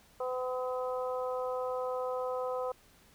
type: harmonic tone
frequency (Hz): 253.8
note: B3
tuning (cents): +47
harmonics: 2 / 3 / 4 / 5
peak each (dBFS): -33 / -41 / -41 / -42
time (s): 0.2-2.72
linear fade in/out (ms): 5
effects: pink hiss -62 dBFS RMS until 3.14 s